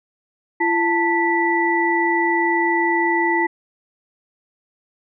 sine tone cluster, 339.1 / 887 / 1967 Hz, E4 / A5 / B6, +49 / +14 / -7 cents, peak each -20 dBFS, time 0.6-3.47 s, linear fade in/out 10 ms, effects none

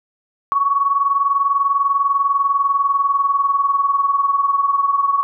sine tone pair together, 1114 / 1134.1 Hz, C#6 / C#6, +8 / +39 cents, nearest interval unison, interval 31 cents, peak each -15 / -20 dBFS, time 0.52-5.23 s, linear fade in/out 0 ms, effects none

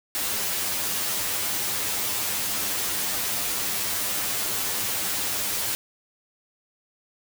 white noise with comb filter, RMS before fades -27 dBFS, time 0.15-5.75 s, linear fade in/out 0 ms, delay 9.9 ms, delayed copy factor +0.7, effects none

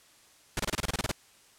pink noise bursts, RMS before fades -29 dBFS, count 11, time 0.57-1.115 s, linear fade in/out 2 ms, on 25 ms, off 27 ms, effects white hiss -59 dBFS RMS until 1.58 s + low-pass 10000 Hz 12 dB/octave

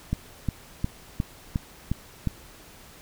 click train, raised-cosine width 5 ms, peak -12 dBFS, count 7, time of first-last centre 0.13-2.273 s, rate 2.8 Hz, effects pink hiss -49 dBFS RMS until 3.01 s

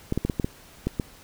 clicks, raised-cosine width 3 ms, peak -11 dBFS, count 8, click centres 0.124 / 0.176 / 0.25 / 0.298 / 0.398 / 0.445 / 0.87 / 0.998 s, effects pink hiss -50 dBFS RMS until 1.23 s

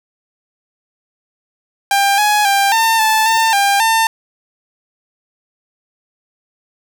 sawtooth tone with pitch steps, 796 / 838 / 794 / 902 / 876 / 899 / 799 / 900 Hz, G5 / G#5 / G5 / A5 / A5 / A5 / G5 / A5, +26 / +15 / +22 / +43 / -8 / +37 / +33 / +39 cents, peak -7 dBFS, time 1.91-4.07 s, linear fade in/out 2 ms, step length 270 ms, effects none

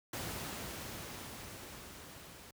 pink noise with level ramp, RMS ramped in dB -40 to -53 dBFS, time 0.13-2.51 s, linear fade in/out 5 ms, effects high-pass 60 Hz 12 dB/octave

